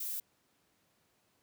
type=noise; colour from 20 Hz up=violet; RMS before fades=-38 dBFS; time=0-0.2 s; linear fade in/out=5 ms; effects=pink hiss -73 dBFS RMS until 1.42 s + high-pass 100 Hz 12 dB/octave